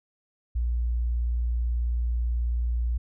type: tone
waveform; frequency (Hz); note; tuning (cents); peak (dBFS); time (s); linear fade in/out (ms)
sine; 59.2; A#1; +27; -23; 0.55-2.98; 10
effects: none